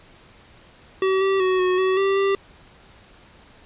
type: tone with pitch steps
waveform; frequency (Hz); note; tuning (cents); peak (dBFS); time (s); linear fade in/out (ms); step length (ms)
square; 381.1 / 387.5 / 372.5 / 367 / 376.3 / 390.7 / 393; G4 / G4 / F#4 / F#4 / F#4 / G4 / G4; -49 / -20 / +12 / -14 / +29 / -6 / +4; -18; 1.02-2.35; 2; 190
effects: pink hiss -50 dBFS RMS until 3.65 s + resampled to 8000 Hz